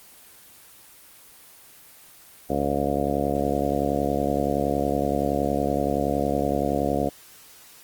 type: harmonic tone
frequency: 70.7 Hz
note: C#2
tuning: 35 cents sharp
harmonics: 1 / 2 / 3 / 4 / 5 / 6 / 7 / 8 / 9 / 10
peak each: -33 / -33 / -30 / -28 / -34 / -31 / -29 / -29 / -33 / -29 dBFS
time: 2.49-7.1 s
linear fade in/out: 20 ms
effects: white hiss -49 dBFS RMS until 7.83 s + Opus 24 kbps